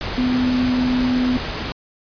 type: tone in noise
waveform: sine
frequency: 251.3 Hz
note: B3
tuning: 30 cents sharp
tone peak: -16 dBFS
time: 0.18-1.37 s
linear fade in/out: 0 ms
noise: pink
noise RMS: -26 dBFS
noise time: 0.01-1.72 s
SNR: +7 dB
effects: resampled to 11025 Hz